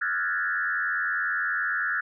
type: tone with frequency modulation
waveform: sine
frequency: 1568 Hz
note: G6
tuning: in tune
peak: -24 dBFS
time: 0.01-2.01 s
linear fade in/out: 10 ms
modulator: 89.6 Hz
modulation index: 2.4
effects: none